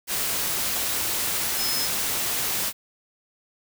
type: tone in noise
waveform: sine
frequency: 5150 Hz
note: E8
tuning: 41 cents flat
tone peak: -27 dBFS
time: 1.56-1.89 s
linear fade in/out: 50 ms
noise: white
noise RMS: -26 dBFS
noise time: 0.07-2.73 s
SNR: -4 dB
effects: none